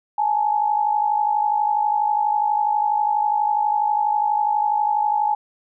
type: tone pair together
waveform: sine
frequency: 837.8 / 890 Hz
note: G#5 / A5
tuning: +15 / +20 cents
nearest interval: minor second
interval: 105 cents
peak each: -18 / -23 dBFS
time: 0.18-5.35 s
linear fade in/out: 5 ms
effects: none